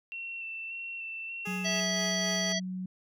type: tone with vibrato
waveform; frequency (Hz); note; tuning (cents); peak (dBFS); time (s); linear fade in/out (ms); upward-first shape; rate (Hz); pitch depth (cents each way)
sine; 2699; E7; +40; -36; 0.12-1.8; 0; square; 1.7; 15
type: tone with tremolo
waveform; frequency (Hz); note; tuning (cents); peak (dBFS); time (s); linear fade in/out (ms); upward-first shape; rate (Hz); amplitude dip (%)
10% pulse; 417.8; G#4; +10; -29; 1.45-2.53; 10; sine; 3.8; 40
type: tone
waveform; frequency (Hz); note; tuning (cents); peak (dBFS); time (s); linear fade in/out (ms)
sine; 185; F#3; 0; -33; 1.47-2.86; 5
type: harmonic tone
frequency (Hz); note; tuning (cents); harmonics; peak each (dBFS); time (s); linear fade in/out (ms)
654; E5; -14; 1 / 3 / 5 / 7 / 9; -35 / -35 / -35 / -35 / -35; 1.64-2.6; 20
effects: none